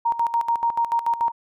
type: tone with tremolo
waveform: sine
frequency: 932.3 Hz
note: A#5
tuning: in tune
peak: -17 dBFS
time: 0.05-1.32 s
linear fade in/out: 10 ms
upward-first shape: square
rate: 6.9 Hz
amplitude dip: 75%
effects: none